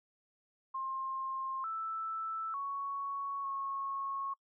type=tone with pitch steps; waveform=sine; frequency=1062 / 1320 / 1112 / 1096 Hz; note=C6 / E6 / C#6 / C#6; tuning=+25 / +2 / +5 / -20 cents; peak=-35 dBFS; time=0.74-4.34 s; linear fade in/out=10 ms; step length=900 ms; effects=noise-tail reverb RT60 0.1 s tail -25 dB re dry